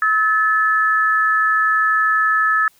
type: tone pair together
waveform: sine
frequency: 1293.4 / 1734 Hz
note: E6 / A6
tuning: -33 / -26 cents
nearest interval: perfect fourth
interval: 507 cents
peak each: -16 dBFS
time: 0.02-2.68 s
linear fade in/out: 2 ms
effects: white hiss -55 dBFS RMS until 2.79 s